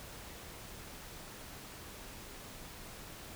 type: silence
effects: pink hiss -49 dBFS RMS until 3.35 s